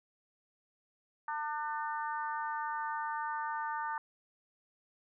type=harmonic tone; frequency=300.3 Hz; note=D4; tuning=39 cents sharp; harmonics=3 / 4 / 5 / 6; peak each=-36 / -40 / -42 / -46 dBFS; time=1.28-3.98 s; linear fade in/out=2 ms; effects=none